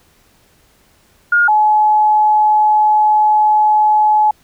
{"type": "tone pair in turn", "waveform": "sine", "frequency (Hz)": [1423, 851.5], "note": ["F6", "G#5"], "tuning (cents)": [32, 43], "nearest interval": "major sixth", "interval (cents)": 889, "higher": "first", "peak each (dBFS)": -8, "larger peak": "neither", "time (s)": [[1.32, 1.48], [1.48, 4.31]], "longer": "second", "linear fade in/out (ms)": 5, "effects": ["pink hiss -53 dBFS RMS until 4.43 s"]}